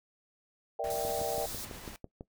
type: chord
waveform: sine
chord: E half-diminished seventh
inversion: second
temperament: equal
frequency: 466.2 / 587.3 / 659.3 / 784 Hz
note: Bb4 / D5 / E5 / G5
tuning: 0 / 0 / 0 / 0 cents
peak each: -36 dBFS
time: 0.79-1.46 s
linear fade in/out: 5 ms
type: noise with tremolo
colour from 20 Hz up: pink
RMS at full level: -45 dBFS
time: 0.84-1.96 s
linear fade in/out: 0 ms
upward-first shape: sine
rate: 9 Hz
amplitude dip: 25%
type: high-pass noise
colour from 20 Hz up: white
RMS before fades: -41 dBFS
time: 0.9-1.65 s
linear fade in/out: 2 ms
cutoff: 3400 Hz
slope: 96 dB/octave
type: click train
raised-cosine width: 2 ms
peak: -28 dBFS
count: 8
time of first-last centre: 1.05-2.209 s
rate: 6.04 Hz
effects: noise-tail reverb RT60 0.1 s tail -18 dB re dry